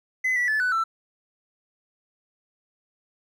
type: tone with pitch steps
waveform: triangle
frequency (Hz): 2028 / 1955 / 1736 / 1493 / 1335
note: B6 / B6 / A6 / F#6 / E6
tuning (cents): +45 / -18 / -24 / +15 / +22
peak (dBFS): -18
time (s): 0.24-0.84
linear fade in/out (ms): 10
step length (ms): 120
effects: tanh soft clip ceiling -16 dBFS